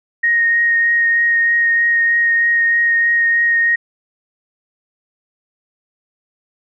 sine tone with vibrato, 1864.7 Hz, A#6, in tune, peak -11 dBFS, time 0.23-3.76 s, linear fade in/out 10 ms, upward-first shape triangle, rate 3.2 Hz, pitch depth 12 cents each way, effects none

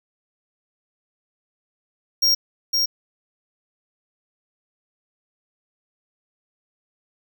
square tone with echo, 5580 Hz, F8, 2 cents flat, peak -15 dBFS, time 2.22-2.35 s, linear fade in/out 10 ms, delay 510 ms, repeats 1, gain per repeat -3 dB, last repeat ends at 2.86 s, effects none

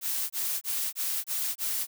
blue noise bursts, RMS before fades -30 dBFS, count 6, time 0.01-1.87 s, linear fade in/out 50 ms, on 290 ms, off 24 ms, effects none

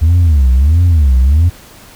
sine tone with vibrato, 74.7 Hz, D2, 30 cents sharp, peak -3 dBFS, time 0.01-1.5 s, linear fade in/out 20 ms, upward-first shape sine, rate 1.5 Hz, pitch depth 290 cents each way, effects tanh soft clip ceiling -4 dBFS + pink hiss -38 dBFS RMS until 1.95 s

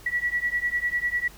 sine beating tone pair, 1935 / 1945 Hz, B6 / B6, -36 / -27 cents, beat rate 10 Hz, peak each -27 / -26 dBFS, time 0.06-1.28 s, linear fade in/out 5 ms, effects added 50 Hz sine -48 dBFS peak until 1.37 s + pink hiss -49 dBFS RMS until 1.37 s

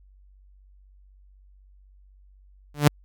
sawtooth tone with exponential growth, 146.83 Hz, D3, in tune, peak -6 dBFS, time 2.74-2.88 s, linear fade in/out 5 ms, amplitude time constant 30 ms, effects added 48 Hz sine -51 dBFS peak until 3.04 s

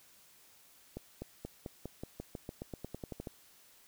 accelerating click train, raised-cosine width 2 ms, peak -27 dBFS, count 17, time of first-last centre 0.97-3.272 s, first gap 250 ms, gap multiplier 0.92, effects white hiss -62 dBFS RMS until 3.87 s

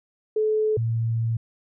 sine tone pair in turn, 431.5 / 114.29 Hz, A4 / A#2, -34 / -34 cents, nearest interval octave + major seventh, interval 2300 cents, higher first, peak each -19 / -21 dBFS, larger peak first, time 0.36-0.77 / 0.77-1.37 s, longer second, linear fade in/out 5 ms, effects none

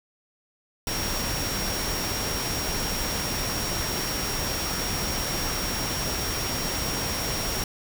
sine tone in noise, 5588 Hz, F8, in tune, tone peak -32 dBFS, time 0.87-7.64 s, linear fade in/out 2 ms, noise pink, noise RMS -29 dBFS, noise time 0.87-7.64 s, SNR -6 dB, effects none

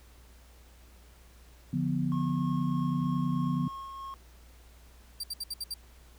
sine chord, B diminished, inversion first, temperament equal with one note detuned, 145.31 / 174.61 / 246.9 Hz, D3 / F3 / B3, -18 / 0 / 0 cents, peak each -31 dBFS, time 1.73-3.68 s, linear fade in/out 5 ms
triangle tone with tremolo, 1084 Hz, C#6, 39 cents flat, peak -36 dBFS, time 2.12-4.14 s, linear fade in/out 0 ms, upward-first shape sine, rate 3.2 Hz, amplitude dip 25%
sawtooth tone bursts, 4699 Hz, D8, in tune, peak -30 dBFS, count 6, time 5.2-5.741 s, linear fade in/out 5 ms, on 36 ms, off 65 ms
effects added 60 Hz sine -53 dBFS peak until 6.18 s + pink hiss -60 dBFS RMS until 6.18 s

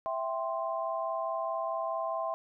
sine chord, C major, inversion first, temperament equal, 659.3 / 784 / 1046.5 Hz, E5 / G5 / C6, 0 / 0 / 0 cents, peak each -33 / -38 / -35 dBFS, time 0.06-2.34 s, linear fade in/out 0 ms, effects none

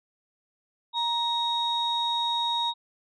sine tone pair together, 940 / 3760 Hz, A#5 / A#7, +14 / +14 cents, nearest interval 2 octaves, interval 2400 cents, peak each -26 dBFS, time 0.93-2.74 s, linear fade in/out 50 ms, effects tanh soft clip ceiling -18 dBFS

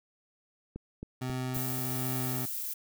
click train, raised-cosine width 3 ms, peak -26 dBFS, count 4, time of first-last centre 0.76-1.569 s, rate 3.71 Hz
25% pulse tone with tremolo, 128.2 Hz, C3, 35 cents flat, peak -28 dBFS, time 1.21-2.46 s, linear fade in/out 10 ms, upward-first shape sine, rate 1.3 Hz, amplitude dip 25%
violet noise, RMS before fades -36 dBFS, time 1.54-2.74 s, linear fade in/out 10 ms
effects none

